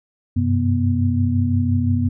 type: tone cluster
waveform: sine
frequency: 94.6 / 100.4 / 127.5 / 243.5 Hz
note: F#2 / G2 / C3 / B3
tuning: +39 / +42 / -44 / -24 cents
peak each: -18 / -27 / -24 / -20 dBFS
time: 0.36-2.09 s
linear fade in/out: 10 ms
effects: none